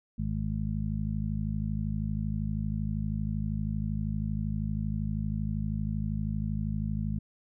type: harmonic tone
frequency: 52.7 Hz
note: G#1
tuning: 26 cents sharp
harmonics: 1 / 2 / 3 / 4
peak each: -34 / -34 / -34 / -34 dBFS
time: 0.18-7.19 s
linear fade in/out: 10 ms
effects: none